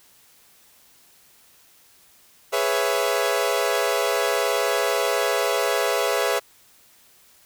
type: chord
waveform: sawtooth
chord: C# minor seventh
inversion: second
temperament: equal with one note detuned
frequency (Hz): 415.3 / 493.9 / 554.4 / 666.5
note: G#4 / B4 / C#5 / E5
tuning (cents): 0 / 0 / 0 / +19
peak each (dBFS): -22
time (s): 2.52-6.4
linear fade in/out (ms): 20
effects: white hiss -55 dBFS RMS until 7.45 s